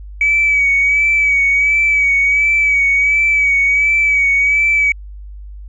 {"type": "tone with vibrato", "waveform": "sine", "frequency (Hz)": 2277, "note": "C#7", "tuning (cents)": 46, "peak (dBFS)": -9, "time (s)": [0.21, 4.92], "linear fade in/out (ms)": 2, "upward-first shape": "sine", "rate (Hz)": 1.4, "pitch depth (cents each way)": 38, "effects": ["tanh soft clip ceiling -5 dBFS", "added 50 Hz sine -29 dBFS peak until 5.68 s"]}